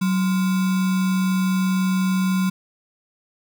sine tone with sample-and-hold, 187 Hz, F#3, 19 cents sharp, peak -17 dBFS, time 0.01-2.5 s, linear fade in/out 10 ms, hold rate 1225 Hz, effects none

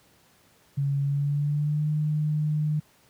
sine tone with pitch glide, 140 to 151.79 Hz, C#3 to D#3, +18 to -43 cents, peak -22 dBFS, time 0.77-2.8 s, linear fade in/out 10 ms, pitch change +139 cents, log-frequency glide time 1.02-1.88 s, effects pink hiss -60 dBFS RMS until 3.09 s + high-pass 80 Hz 12 dB/octave

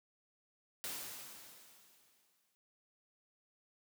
white noise with exponential decay, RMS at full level -41 dBFS, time 0.84-2.55 s, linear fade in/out 0 ms, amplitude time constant 370 ms, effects high-pass 100 Hz 12 dB/octave

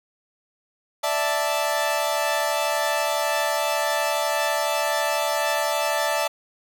sawtooth chord, D suspended second, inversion none, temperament equal, 587.3 / 659.3 / 880 Hz, D5 / E5 / A5, 0 / 0 / 0 cents, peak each -22 dBFS, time 1.03-6.28 s, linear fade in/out 10 ms, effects none

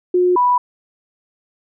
sine tone pair in turn, 360 / 985.3 Hz, F#4 / B5, -47 / -4 cents, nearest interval octave + perfect fourth, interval 1743 cents, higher second, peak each -11 dBFS, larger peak neither, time 0.14-0.36 / 0.36-0.58 s, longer neither, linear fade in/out 5 ms, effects none

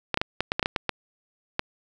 clicks, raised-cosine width 0.3 ms, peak -7 dBFS, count 11, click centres 0.143 / 0.174 / 0.215 / 0.406 / 0.519 / 0.595 / 0.628 / 0.659 / 0.762 / 0.893 / 1.594 s, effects none

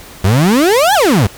35% pulse exponential two-way sweep, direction up then down, 88 to 880 to 88 Hz, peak -6 dBFS, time 0.24-1.27 s, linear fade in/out 5 ms, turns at 0.94 s, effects pink hiss -35 dBFS RMS until 1.37 s

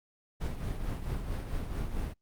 brown noise with tremolo, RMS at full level -32 dBFS, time 0.4-2.14 s, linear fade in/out 20 ms, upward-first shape triangle, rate 4.5 Hz, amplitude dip 55%, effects noise-tail reverb RT60 0.1 s tail -22 dB re dry + Opus 48 kbps

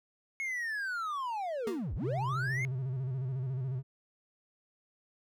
triangle linear two-way sweep, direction down then up, 2193 to 40.76 to 2193 Hz, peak -31 dBFS, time 0.4-2.65 s, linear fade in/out 0 ms, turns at 1.95 s
30% pulse tone with exponential decay, 232.8 Hz, A#3, 2 cents flat, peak -30 dBFS, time 1.67-1.88 s, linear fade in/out 2 ms, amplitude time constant 45 ms
triangle tone with vibrato, 130.3 Hz, C3, 7 cents flat, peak -30 dBFS, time 2-3.83 s, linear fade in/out 50 ms, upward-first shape square, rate 14 Hz, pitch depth 70 cents each way
effects none

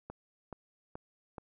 click train, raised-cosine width 1 ms, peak -28 dBFS, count 4, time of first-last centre 0.1-1.382 s, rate 2.34 Hz, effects none

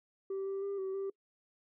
sine tone with pitch steps, 388 / 390.6 / 397.9 / 382.4 / 391.1 Hz, G4 / G4 / G4 / G4 / G4, -18 / -6 / +26 / -43 / -4 cents, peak -32 dBFS, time 0.3-1.1 s, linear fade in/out 5 ms, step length 160 ms, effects noise-tail reverb RT60 0.1 s tail -25 dB re dry + tanh soft clip ceiling -33 dBFS

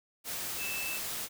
sine tone in noise, 2637 Hz, E7, in tune, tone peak -36 dBFS, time 0.57-1 s, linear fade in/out 50 ms, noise white, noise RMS -37 dBFS, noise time 0.24-1.29 s, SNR -2 dB, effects none

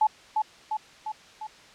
sine tone with echo, 862 Hz, A5, 36 cents flat, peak -17 dBFS, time 0.01-0.07 s, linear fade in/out 5 ms, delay 350 ms, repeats 4, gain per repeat -4 dB, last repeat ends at 1.47 s, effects white hiss -51 dBFS RMS until 1.74 s + low-pass 5000 Hz 12 dB/octave

